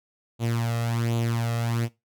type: tone with flanger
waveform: sawtooth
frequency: 116.54 Hz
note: A#2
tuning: in tune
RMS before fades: -26 dBFS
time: 0.39-1.89 s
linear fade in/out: 50 ms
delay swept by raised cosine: 0.28 to 1.58 ms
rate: 1.3 Hz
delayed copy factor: +0.65
effects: noise-tail reverb RT60 0.2 s tail -18 dB re dry